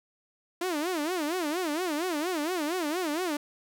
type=tone with vibrato; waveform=sawtooth; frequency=329.6 Hz; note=E4; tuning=in tune; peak=-24 dBFS; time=0.61-3.37 s; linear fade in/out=5 ms; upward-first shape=sine; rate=4.3 Hz; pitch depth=220 cents each way; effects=none